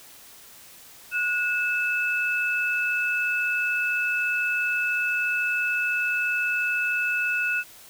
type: tone pair together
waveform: sine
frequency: 1458 / 2617 Hz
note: F#6 / E7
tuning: -26 / -13 cents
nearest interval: minor seventh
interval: 1013 cents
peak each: -25 dBFS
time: 1.11-7.64 s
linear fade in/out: 50 ms
effects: white hiss -48 dBFS RMS until 7.89 s